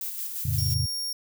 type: noise with tremolo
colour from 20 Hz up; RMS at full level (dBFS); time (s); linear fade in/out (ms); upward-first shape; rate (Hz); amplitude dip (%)
violet; -32; 0.01-0.74; 2; square; 5.8; 35
type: chord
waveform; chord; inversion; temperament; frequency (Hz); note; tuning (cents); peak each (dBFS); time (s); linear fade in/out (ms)
sine; F augmented; none; equal with one note detuned; 87.71 / 110 / 138.59; F2 / A2 / C#3; +8 / 0 / 0; -28; 0.45-0.86; 5
type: tone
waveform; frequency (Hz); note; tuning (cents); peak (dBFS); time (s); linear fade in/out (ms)
sawtooth; 5550; F8; -12; -26; 0.58-1.13; 5
effects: none